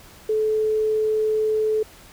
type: tone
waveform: sine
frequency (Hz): 433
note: A4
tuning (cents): -28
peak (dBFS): -18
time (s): 0.29-1.83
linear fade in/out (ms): 5
effects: pink hiss -47 dBFS RMS until 2.12 s